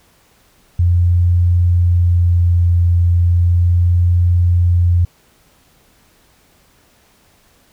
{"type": "tone with vibrato", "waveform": "sine", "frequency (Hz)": 87.31, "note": "F2", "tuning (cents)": 0, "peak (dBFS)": -9, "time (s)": [0.79, 5.05], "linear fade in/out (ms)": 5, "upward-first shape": "sine", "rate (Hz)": 0.36, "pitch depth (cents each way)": 10, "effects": ["pink hiss -53 dBFS RMS until 7.72 s"]}